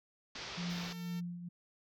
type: low-pass noise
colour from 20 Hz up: white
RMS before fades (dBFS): -45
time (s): 0.35-0.93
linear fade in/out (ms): 5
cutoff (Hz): 5600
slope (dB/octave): 48
type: tone with tremolo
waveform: sine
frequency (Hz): 174.61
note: F3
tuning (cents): 0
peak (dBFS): -35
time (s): 0.57-1.49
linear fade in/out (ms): 10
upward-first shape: triangle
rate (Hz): 2.1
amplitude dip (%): 65
type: tone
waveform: 5% pulse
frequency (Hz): 450.5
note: A4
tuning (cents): +41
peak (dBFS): -39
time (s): 0.69-1.21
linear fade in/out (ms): 20
effects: none